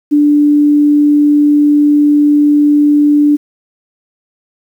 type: tone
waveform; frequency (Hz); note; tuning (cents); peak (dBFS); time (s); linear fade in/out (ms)
sine; 293.7; D4; 0; -5; 0.11-3.37; 20
effects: 7-bit